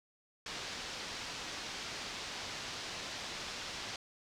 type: low-pass noise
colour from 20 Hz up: white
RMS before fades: -43 dBFS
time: 0.46-3.96 s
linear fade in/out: 2 ms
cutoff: 5600 Hz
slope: 24 dB/octave
effects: none